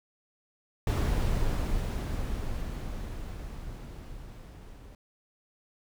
brown noise with level ramp, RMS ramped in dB -25 to -47 dBFS, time 0.87-4.95 s, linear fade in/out 2 ms, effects none

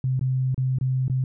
sine tone with dropouts, 130 Hz, C3, 11 cents flat, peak -20 dBFS, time 0.04-1.24 s, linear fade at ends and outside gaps 2 ms, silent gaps 0.194-0.211 / 0.545-0.578 / 0.786-0.811 / 1.081-1.098 s, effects none

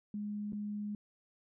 sine tone with dropouts, 207.7 Hz, G#3, in tune, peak -36 dBFS, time 0.14-0.95 s, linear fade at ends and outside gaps 2 ms, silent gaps 0.523-0.531 s, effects none

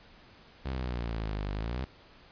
sawtooth exponential two-way sweep, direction down then up, 67.3 to 49 to 67.3 Hz, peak -28 dBFS, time 0.65-1.85 s, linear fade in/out 10 ms, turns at 1.5 s, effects pink hiss -56 dBFS RMS until 2.31 s + resampled to 11025 Hz

